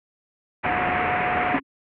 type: low-pass noise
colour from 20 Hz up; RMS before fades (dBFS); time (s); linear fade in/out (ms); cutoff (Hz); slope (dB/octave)
white; -25; 0.63-1.6; 20; 2400; 48
type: tone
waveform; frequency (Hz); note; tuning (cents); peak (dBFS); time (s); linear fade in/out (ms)
sine; 725; F#5; -35; -24; 0.65-1.56; 5
type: tone with exponential decay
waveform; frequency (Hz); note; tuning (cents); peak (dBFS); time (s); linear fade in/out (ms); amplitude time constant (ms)
sine; 272.1; C#4; -32; -16; 1.54-1.63; 5; 18
effects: high-pass 60 Hz 12 dB/octave